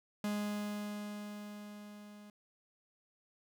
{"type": "tone with level ramp", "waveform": "45% pulse", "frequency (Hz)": 207.7, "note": "G#3", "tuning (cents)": 0, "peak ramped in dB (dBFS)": [-33, -52], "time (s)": [0.24, 2.3], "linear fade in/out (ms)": 2, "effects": []}